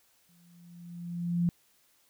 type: tone with exponential growth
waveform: sine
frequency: 172.9 Hz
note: F3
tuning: 17 cents flat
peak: -22 dBFS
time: 0.29-1.49 s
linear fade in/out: 0 ms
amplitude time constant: 260 ms
effects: white hiss -67 dBFS RMS until 2.09 s